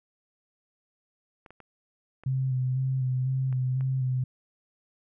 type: clicks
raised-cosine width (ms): 0.5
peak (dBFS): -33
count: 6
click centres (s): 1.462 / 1.506 / 1.603 / 2.236 / 3.527 / 3.809
type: tone with vibrato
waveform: sine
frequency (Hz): 130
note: C3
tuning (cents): -11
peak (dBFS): -24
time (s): 2.26-4.24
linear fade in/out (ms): 5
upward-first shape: square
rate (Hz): 2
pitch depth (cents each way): 24
effects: none